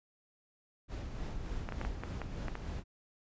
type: noise with tremolo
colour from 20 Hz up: brown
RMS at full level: -38 dBFS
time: 0.88-2.84 s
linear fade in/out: 50 ms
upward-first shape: sine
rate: 3.4 Hz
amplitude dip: 40%
type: clicks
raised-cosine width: 0.5 ms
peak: -24 dBFS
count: 8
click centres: 1.689 / 1.723 / 1.814 / 1.85 / 2.036 / 2.217 / 2.483 / 2.554 s
effects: resampled to 16000 Hz